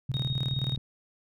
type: tone with tremolo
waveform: sine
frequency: 130.81 Hz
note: C3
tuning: in tune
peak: -25 dBFS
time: 0.09-0.78 s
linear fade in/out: 5 ms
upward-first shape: square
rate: 19 Hz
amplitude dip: 80%
type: tone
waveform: sine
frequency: 3738 Hz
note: A#7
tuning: 4 cents sharp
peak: -33 dBFS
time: 0.14-0.76 s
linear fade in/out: 0 ms
effects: none